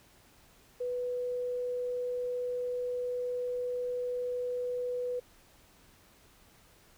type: tone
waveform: sine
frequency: 493.9 Hz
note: B4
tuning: in tune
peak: -31 dBFS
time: 0.8-5.2 s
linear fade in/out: 10 ms
effects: pink hiss -61 dBFS RMS until 6.97 s